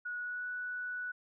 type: tone with pitch glide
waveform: sine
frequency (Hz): 1460 to 1478.7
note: F#6 to F#6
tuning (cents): -24 to -1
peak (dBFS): -36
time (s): 0.05-1.12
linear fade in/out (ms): 10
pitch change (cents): +23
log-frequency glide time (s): 0.17-0.48
effects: none